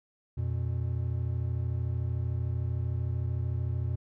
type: tone pair together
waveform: triangle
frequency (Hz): 86.7 / 120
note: F2 / B2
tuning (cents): -12 / -49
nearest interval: tritone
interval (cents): 563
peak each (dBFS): -29 / -29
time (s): 0.37-3.96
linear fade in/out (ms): 10
effects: none